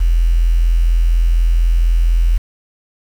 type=tone with quantisation; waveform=sine; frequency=42.08 Hz; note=E1; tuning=36 cents sharp; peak=-9 dBFS; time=0-2.38 s; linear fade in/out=10 ms; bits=6; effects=none